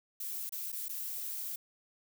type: noise with dropouts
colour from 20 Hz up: violet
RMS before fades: -39 dBFS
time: 0.2-1.56 s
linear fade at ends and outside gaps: 5 ms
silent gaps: 0.494-0.522 / 0.719-0.726 / 0.884-0.892 s
effects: none